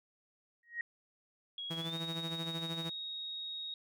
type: tone with exponential growth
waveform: sine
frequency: 1884 Hz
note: A#6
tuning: 18 cents sharp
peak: -31 dBFS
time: 0.63-0.81 s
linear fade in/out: 2 ms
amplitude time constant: 37 ms
type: tone with pitch glide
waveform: sine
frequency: 3312 to 3761 Hz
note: G#7 to A#7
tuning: -5 to +15 cents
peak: -39 dBFS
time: 1.58-3.74 s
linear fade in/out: 2 ms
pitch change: +220 cents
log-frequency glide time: 1.79-1.98 s
type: tone with tremolo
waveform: sawtooth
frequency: 164.81 Hz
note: E3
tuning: in tune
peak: -33 dBFS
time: 1.7-2.9 s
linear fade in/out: 10 ms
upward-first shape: sine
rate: 13 Hz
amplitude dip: 60%
effects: none